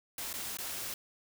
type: noise with dropouts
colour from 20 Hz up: white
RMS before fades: -39 dBFS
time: 0.18-0.94 s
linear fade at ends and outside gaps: 2 ms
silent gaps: 0.33-0.338 / 0.571-0.586 s
effects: none